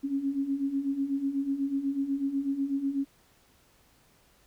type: beating tone pair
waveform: sine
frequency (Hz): 270.4 / 278.5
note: C#4 / C#4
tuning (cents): -43 / +8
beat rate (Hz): 8.1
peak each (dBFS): -33 / -28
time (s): 0.03-3.05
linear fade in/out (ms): 20
effects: pink hiss -63 dBFS RMS until 4.46 s